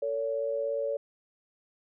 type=tone pair together; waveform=sine; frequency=449 / 566 Hz; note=A4 / C#5; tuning=+35 / +36 cents; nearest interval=major third; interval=401 cents; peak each=-33 / -29 dBFS; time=0.02-0.97 s; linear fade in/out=5 ms; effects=none